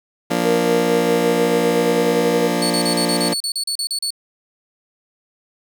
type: chord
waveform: 20% pulse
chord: Bb major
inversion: second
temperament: just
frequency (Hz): 174.81 / 233.1 / 291.4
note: F3 / Bb3 / D4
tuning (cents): +2 / 0 / -13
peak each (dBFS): -17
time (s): 0.3-3.34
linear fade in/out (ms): 10
type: tone with pitch glide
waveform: sine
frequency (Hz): 470.6 to 477.7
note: A#4 to A#4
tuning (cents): +16 to +42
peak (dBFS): -17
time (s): 0.44-2.49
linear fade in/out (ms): 20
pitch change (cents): +26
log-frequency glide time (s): 0.78-2.28
type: tone bursts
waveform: 30% pulse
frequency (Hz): 4433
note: C#8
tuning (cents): -1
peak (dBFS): -17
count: 13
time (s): 2.62-4.105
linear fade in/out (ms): 2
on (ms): 81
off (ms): 36
effects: none